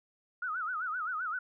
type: tone with vibrato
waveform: sine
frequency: 1365 Hz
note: F6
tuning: 40 cents flat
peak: -32 dBFS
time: 0.42-1.39 s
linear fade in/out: 5 ms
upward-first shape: sine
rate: 7.7 Hz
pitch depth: 180 cents each way
effects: none